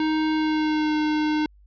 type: tone with pitch glide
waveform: square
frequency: 311.9 to 305.1 Hz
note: D#4 to D#4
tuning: +4 to -34 cents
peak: -21 dBFS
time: 0-1.46 s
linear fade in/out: 2 ms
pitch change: -38 cents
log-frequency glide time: 0.34-0.95 s
effects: added 50 Hz sine -50 dBFS peak until 1.66 s + resampled to 11025 Hz